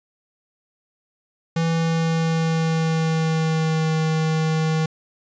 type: tone with pitch glide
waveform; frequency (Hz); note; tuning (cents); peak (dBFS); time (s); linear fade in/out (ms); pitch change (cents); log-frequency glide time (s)
square; 164.81 to 158.65; E3 to D#3; 0 to +34; -19; 1.56-4.86; 5; -66; 1.66-3.95
effects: resampled to 16000 Hz + 10-bit